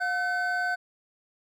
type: tone pair together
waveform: triangle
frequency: 717 / 1521 Hz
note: F5 / F#6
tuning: +45 / +47 cents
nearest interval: octave + minor second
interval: 1302 cents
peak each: -28 / -25 dBFS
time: 0-0.76 s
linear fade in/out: 20 ms
effects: none